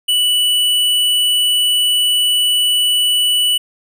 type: tone with tanh clipping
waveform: sine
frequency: 2960 Hz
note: F#7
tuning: in tune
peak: -13 dBFS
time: 0.08-3.58 s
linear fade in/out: 10 ms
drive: 16 dB
effects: none